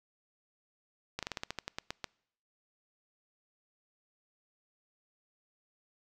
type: slowing click train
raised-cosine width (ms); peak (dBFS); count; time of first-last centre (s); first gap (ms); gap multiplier
0.2; -18; 12; 1.19-2.043; 37; 1.14
effects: noise-tail reverb RT60 0.7 s tail -26 dB re dry